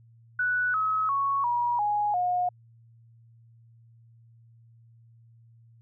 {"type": "tone with pitch steps", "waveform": "sine", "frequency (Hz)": [1480, 1281, 1108.7, 959.7, 830.6, 718.9], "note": ["F#6", "E6", "C#6", "B5", "G#5", "F5"], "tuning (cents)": [0, -50, 0, -50, 0, 50], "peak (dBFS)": -23, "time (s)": [0.39, 2.49], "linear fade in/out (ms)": 5, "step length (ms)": 350, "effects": ["added 115 Hz sine -53 dBFS peak until 5.81 s"]}